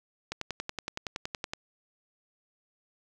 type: click train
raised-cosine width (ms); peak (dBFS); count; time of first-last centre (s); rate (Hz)
0.2; -16; 14; 0.32-1.535; 10.7
effects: none